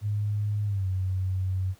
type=tone with pitch glide; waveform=sine; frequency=104 to 93.73 Hz; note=G#2 to F#2; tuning=+3 to +23 cents; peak=-24 dBFS; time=0.01-1.75 s; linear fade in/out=50 ms; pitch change=-180 cents; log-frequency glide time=0.65-0.87 s; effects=pink hiss -59 dBFS RMS until 1.79 s + high-pass 60 Hz 12 dB/octave